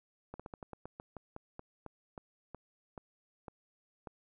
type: slowing click train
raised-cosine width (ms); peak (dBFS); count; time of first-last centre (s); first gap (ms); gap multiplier
1; -30; 17; 0.34-4.072; 56; 1.17
effects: none